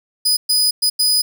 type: tone bursts at uneven times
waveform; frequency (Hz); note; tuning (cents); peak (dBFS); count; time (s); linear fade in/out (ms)
sawtooth; 4978; D#8; 0; -10; 4; 0.25-0.37 / 0.49-0.71 / 0.82-0.9 / 0.99-1.22; 10
effects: none